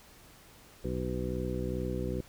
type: harmonic tone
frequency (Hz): 62.4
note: B1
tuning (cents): +19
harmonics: 1 / 2 / 3 / 4 / 5 / 6 / 8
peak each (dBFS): -37 / -38 / -38 / -41 / -41 / -38 / -40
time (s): 0.84-2.21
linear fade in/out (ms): 5
effects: pink hiss -56 dBFS RMS until 2.28 s